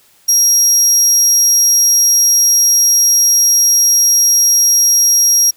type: tone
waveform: 35% pulse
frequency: 5640 Hz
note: F8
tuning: 16 cents sharp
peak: -5 dBFS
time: 0.28-5.51 s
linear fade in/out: 10 ms
effects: white hiss -50 dBFS RMS until 5.56 s